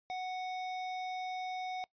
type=tone; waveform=square; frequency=740 Hz; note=F#5; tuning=in tune; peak=-37 dBFS; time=0.1-1.84 s; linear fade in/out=0 ms; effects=noise-tail reverb RT60 0.1 s tail -22 dB re dry + resampled to 11025 Hz